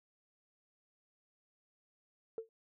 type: tone with exponential decay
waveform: sine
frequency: 449.3 Hz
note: A4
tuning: 36 cents sharp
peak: -33 dBFS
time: 2.38-2.49 s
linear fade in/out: 1 ms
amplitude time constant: 22 ms
effects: tanh soft clip ceiling -30 dBFS